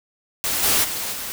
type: noise with level steps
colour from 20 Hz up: white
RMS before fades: -23 / -18 / -27 / -30 dBFS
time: 0.44-1.32 s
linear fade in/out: 0 ms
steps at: 0.62 / 0.83 / 1.12 s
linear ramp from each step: 20 ms
effects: none